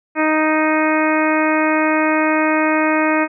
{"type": "harmonic tone", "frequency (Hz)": 311.1, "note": "D#4", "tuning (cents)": 0, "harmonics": [1, 2, 3, 4, 5, 6, 7, 8], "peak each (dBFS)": [-17, -20, -22, -23, -24, -25, -25, -26], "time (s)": [0.15, 3.28], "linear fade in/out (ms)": 50, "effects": []}